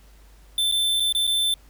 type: tone with dropouts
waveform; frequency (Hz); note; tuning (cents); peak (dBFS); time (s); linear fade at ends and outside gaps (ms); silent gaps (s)
square; 3541; A7; +10; -20; 0.58-1.54; 2; 0.715-0.722 / 0.999-1.003 / 1.125-1.149 / 1.269-1.275
effects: added 50 Hz sine -48 dBFS peak until 1.69 s + pink hiss -57 dBFS RMS until 1.69 s